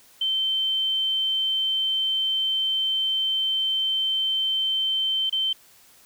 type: tone with dropouts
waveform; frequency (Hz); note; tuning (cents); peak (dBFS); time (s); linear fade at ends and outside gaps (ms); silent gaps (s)
sine; 3100; G7; -20; -21; 0.21-5.53; 5; 5.297-5.325
effects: white hiss -54 dBFS RMS until 6.05 s